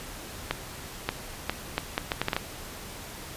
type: accelerating click train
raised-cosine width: 0.3 ms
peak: -9 dBFS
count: 10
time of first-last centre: 0.51-2.365 s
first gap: 580 ms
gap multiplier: 0.7
effects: pink hiss -41 dBFS RMS until 3.36 s + resampled to 32000 Hz